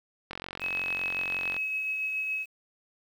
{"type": "click train", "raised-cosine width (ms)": 0.3, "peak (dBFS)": -20, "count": 58, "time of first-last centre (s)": [0.31, 1.566], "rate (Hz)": 45.4}
{"type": "tone with tremolo", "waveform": "sine", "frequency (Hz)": 2565, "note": "E7", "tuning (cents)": -48, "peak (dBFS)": -27, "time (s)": [0.6, 2.46], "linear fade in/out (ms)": 50, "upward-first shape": "triangle", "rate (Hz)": 7.1, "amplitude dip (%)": 30}
{"effects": ["9-bit"]}